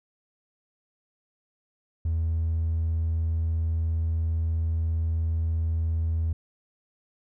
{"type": "tone", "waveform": "triangle", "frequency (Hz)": 81.5, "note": "E2", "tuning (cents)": -19, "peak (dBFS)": -20, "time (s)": [2.05, 6.33], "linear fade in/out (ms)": 5, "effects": ["tanh soft clip ceiling -19 dBFS"]}